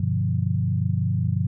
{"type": "chord", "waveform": "sine", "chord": "G dominant seventh", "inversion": "none", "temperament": "equal", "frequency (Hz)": [98, 123.47, 146.83, 174.61], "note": ["G2", "B2", "D3", "F3"], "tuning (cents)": [0, 0, 0, 0], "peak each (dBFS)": [-24, -25, -28, -27], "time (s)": [0, 1.47], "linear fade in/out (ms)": 5, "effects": []}